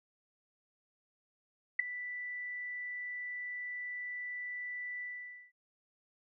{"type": "tone with ADSR envelope", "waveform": "sine", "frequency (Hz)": 1975.5, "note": "B6", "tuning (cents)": 0, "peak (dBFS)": -21, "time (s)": [1.79, 5.52], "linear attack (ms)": 7, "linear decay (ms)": 5, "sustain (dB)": -17, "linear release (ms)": 510, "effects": []}